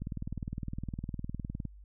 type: click train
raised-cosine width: 5 ms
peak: -24 dBFS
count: 33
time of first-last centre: 0.02-1.653 s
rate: 19.6 Hz
effects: added 50 Hz sine -49 dBFS peak until 1.84 s